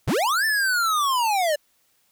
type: linear two-way sweep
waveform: square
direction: up then down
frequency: 57.3 to 1787 to 571 Hz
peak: -20 dBFS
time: 0.07-1.56 s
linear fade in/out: 10 ms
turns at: 0.45 s
effects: white hiss -65 dBFS RMS until 2.11 s